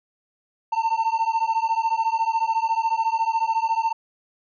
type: beating tone pair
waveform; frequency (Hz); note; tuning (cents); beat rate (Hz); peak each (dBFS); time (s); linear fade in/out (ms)
triangle; 895 / 909; A5 / A#5; +29 / -44; 14; -21; 0.72-3.93; 10
effects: resampled to 16000 Hz